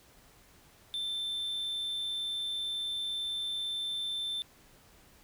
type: tone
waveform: triangle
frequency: 3551 Hz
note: A7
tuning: 15 cents sharp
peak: -31 dBFS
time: 0.94-4.42 s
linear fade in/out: 0 ms
effects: pink hiss -60 dBFS RMS until 5.23 s